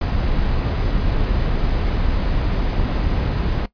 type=noise; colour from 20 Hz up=brown; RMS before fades=-19 dBFS; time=0.01-3.66 s; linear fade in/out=5 ms; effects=noise-tail reverb RT60 0.1 s tail -17 dB re dry + resampled to 11025 Hz